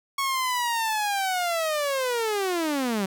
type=linear sweep; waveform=sawtooth; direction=down; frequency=1108.7 to 185.7 Hz; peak=-20 dBFS; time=0.18-3.06 s; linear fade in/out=5 ms; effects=none